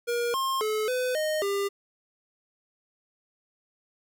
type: tone with pitch steps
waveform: square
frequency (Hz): 475.8 / 1066 / 430.7 / 504 / 618 / 399.5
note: A#4 / C6 / A4 / B4 / D#5 / G4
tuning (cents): +35 / +32 / -37 / +35 / -12 / +33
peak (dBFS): -26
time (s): 0.07-1.69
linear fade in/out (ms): 20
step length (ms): 270
effects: none

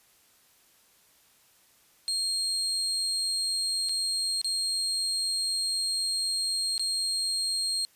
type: tone with dropouts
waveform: 35% pulse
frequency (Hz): 4228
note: C8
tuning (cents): +17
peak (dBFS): -25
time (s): 2.08-7.85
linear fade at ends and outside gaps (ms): 0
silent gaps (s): 3.888-3.893 / 4.415-4.445 / 6.779-6.795
effects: white hiss -62 dBFS RMS until 7.95 s + resampled to 32000 Hz

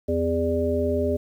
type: harmonic tone with a mistuned harmonic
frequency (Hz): 84.3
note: E2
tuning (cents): +39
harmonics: 1 / 3 / 5 / 7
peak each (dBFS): -27 / -27 / -25 / -26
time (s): 0.08-1.17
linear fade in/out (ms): 10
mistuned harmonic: 5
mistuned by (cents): -52
effects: 9-bit

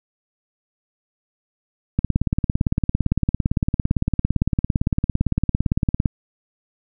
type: click train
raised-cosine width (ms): 5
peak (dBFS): -5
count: 73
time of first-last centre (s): 1.99-6.058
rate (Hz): 17.7
effects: none

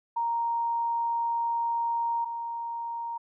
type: tone pair in turn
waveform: sine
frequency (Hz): 932.3 / 932.3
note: A#5 / A#5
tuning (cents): 0 / 0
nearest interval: unison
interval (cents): 0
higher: neither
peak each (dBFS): -25 / -31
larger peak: first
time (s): 0.16-2.25 / 2.25-3.18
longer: first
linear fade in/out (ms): 10
effects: none

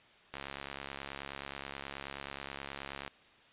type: click train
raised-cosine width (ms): 0.3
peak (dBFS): -24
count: 191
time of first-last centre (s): 0.34-3.078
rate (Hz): 69.4
effects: white hiss -61 dBFS RMS until 3.52 s + resampled to 8000 Hz

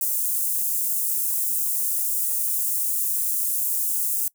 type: high-pass noise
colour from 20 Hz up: white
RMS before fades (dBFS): -24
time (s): 0.01-4.28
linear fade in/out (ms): 2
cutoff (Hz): 8200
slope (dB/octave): 24
effects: noise-tail reverb RT60 0.1 s tail -22 dB re dry

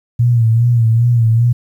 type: tone with vibrato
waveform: sine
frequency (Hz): 116.6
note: A#2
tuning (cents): +1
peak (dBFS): -8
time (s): 0.19-1.53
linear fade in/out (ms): 10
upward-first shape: sine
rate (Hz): 2.5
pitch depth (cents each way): 68
effects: 8-bit

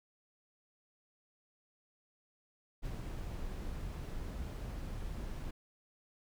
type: noise with ADSR envelope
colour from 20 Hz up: brown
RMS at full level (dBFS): -38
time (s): 2.82-5.51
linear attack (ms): 37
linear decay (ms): 28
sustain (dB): -3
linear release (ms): 7
effects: none

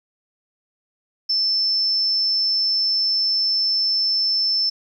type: tone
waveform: sine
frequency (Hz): 5300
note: E8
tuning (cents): +9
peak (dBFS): -17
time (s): 1.29-4.7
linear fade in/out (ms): 10
effects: 9-bit

